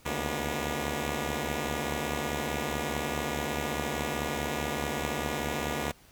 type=tone cluster; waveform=5% pulse; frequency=71 / 75.8 / 241 Hz; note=C#2 / D#2 / B3; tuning=+42 / -45 / -42 cents; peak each=-23 dBFS; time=0.05-5.92 s; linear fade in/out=10 ms; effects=pink hiss -58 dBFS RMS until 6.11 s